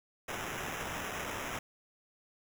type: noise with sample-and-hold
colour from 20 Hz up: blue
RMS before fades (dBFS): -39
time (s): 0.28-1.59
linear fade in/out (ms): 5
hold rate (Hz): 4410
effects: none